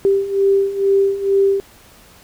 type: beating tone pair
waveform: sine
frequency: 392 / 394.2 Hz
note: G4 / G4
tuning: 0 / +10 cents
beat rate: 2.2 Hz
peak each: -18 / -14 dBFS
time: 0.05-1.6 s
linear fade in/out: 0 ms
effects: pink hiss -46 dBFS RMS until 2.23 s